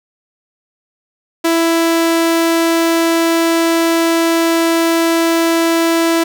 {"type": "tone", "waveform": "sawtooth", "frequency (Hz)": 331.6, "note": "E4", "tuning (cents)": 10, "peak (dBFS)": -7, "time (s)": [1.44, 6.24], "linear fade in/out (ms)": 10, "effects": []}